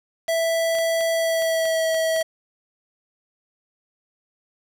square tone with pitch glide, 659.3 to 646.9 Hz, E5 to E5, 0 to -33 cents, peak -20 dBFS, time 0.28-2.23 s, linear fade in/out 10 ms, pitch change -33 cents, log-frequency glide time 1.12-1.87 s
clicks, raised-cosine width 0.2 ms, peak -20 dBFS, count 9, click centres 0.281 / 0.752 / 0.786 / 1.009 / 1.422 / 1.655 / 1.945 / 2.163 / 2.212 s
effects none

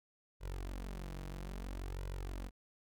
sawtooth tone with flanger, 46.25 Hz, F#1, in tune, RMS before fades -43 dBFS, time 0.4-2.51 s, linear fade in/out 50 ms, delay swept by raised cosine 2 to 6.3 ms, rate 0.6 Hz, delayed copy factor +0.75, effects none

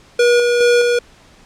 square tone with tremolo, 481.3 Hz, B4, 45 cents flat, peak -10 dBFS, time 0.19-0.99 s, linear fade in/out 5 ms, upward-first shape square, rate 2.4 Hz, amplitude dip 30%, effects pink hiss -47 dBFS RMS until 1.45 s + low-pass 7000 Hz 12 dB/octave

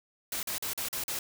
white noise bursts, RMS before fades -34 dBFS, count 6, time 0.32-1.19 s, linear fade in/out 2 ms, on 110 ms, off 42 ms, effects none

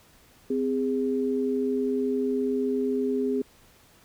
sine tone pair together, 258.2 / 409.9 Hz, C4 / G#4, -23 / -23 cents, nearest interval minor sixth, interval 800 cents, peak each -26 dBFS, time 0.5-3.42 s, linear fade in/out 5 ms, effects pink hiss -57 dBFS RMS until 4.04 s

